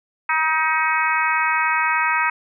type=harmonic tone with a mistuned harmonic; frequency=316.7 Hz; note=D#4; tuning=31 cents sharp; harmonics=3 / 4 / 5 / 6 / 7 / 8; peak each=-22 / -23 / -24 / -25 / -25 / -26 dBFS; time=0.29-2.3 s; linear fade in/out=5 ms; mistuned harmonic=5; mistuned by=-15 cents; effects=none